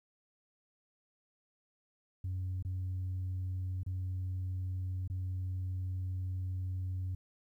sine tone with dropouts, 92.5 Hz, F#2, in tune, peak -32 dBFS, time 2.24-7.15 s, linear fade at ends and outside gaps 5 ms, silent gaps 2.626-2.649 / 3.833-3.863 / 5.077-5.099 s, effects tanh soft clip ceiling -32 dBFS + 12-bit

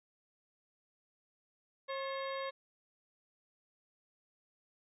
harmonic tone with a mistuned harmonic, 540 Hz, C#5, 45 cents flat, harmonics 1 / 2 / 3 / 4 / 5 / 6 / 7 / 8, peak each -39 / -42 / -48 / -48 / -55 / -55 / -52 / -55 dBFS, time 1.88-2.51 s, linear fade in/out 20 ms, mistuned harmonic 3, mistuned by +100 cents, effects none

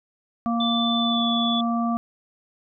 harmonic tone, 233.1 Hz, A#3, in tune, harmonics 1 / 3 / 5, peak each -22 / -28 / -29 dBFS, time 0.46-1.97 s, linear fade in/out 0 ms
sine tone with pitch glide, 3520 to 3446 Hz, A7 to A7, 0 to -37 cents, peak -24 dBFS, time 0.6-1.61 s, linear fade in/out 5 ms, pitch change -37 cents, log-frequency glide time 0.99-1.25 s
effects none

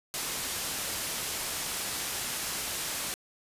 white low-pass noise, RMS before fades -34 dBFS, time 0.14-3.14 s, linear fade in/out 0 ms, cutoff 12000 Hz, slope 12 dB/octave, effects resampled to 32000 Hz

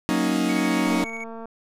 40% pulse chord, D# minor seventh, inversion first, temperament equal, 185 / 233.1 / 277.2 / 311.1 Hz, F#3 / A#3 / C#4 / D#4, 0 / 0 / 0 / 0 cents, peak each -26 / -25 / -25 / -24 dBFS, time 0.09-1.04 s, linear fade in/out 0 ms
triangle tone with tremolo, 2230 Hz, C#7, 10 cents sharp, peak -29 dBFS, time 0.49-1.24 s, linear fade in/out 5 ms, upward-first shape square, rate 14 Hz, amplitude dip 40%
click train, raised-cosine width 1 ms, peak -25 dBFS, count 134, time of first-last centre 0.87-1.456 s, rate 227 Hz
effects low-pass 12000 Hz 12 dB/octave

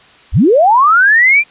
sine linear sweep, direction up, 30.87 to 2414 Hz, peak -5 dBFS, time 0.32-1.44 s, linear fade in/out 50 ms, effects white hiss -43 dBFS RMS until 1.5 s + resampled to 8000 Hz

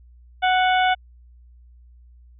harmonic tone with a mistuned harmonic, 740 Hz, F#5, in tune, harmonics 1 / 2 / 3 / 4 / 5, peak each -17 / -23 / -27 / -29 / -31 dBFS, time 0.42-0.95 s, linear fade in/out 20 ms, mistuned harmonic 5, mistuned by -98 cents, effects added 60 Hz sine -46 dBFS peak until 2.39 s

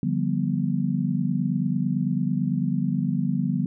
sine chord, G dominant seventh, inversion second, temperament just, 147 / 176.4 / 196 / 245 Hz, D3 / F3 / G3 / B3, +2 / +18 / 0 / -14 cents, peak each -27 dBFS, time 0.03-3.66 s, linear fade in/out 2 ms, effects none

